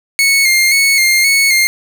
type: tone with vibrato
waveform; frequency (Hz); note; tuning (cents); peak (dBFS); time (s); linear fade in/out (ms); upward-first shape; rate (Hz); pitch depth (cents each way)
sawtooth; 2161; C#7; -45; -5; 0.19-1.67; 0; square; 1.9; 37
effects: none